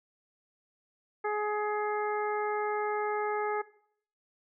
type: harmonic tone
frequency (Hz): 420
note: G#4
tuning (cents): +19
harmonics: 1 / 2 / 3 / 4 / 5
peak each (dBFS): -31 / -33 / -37 / -40 / -42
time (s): 1.24-3.62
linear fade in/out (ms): 10
effects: noise-tail reverb RT60 0.6 s tail -18 dB re dry